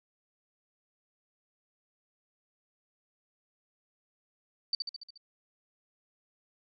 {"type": "tone with echo", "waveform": "sine", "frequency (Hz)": 4600, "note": "D8", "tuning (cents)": -37, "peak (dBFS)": -26, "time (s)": [4.73, 4.75], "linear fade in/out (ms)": 2, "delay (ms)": 71, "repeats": 6, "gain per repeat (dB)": -4, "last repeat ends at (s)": 5.176, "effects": []}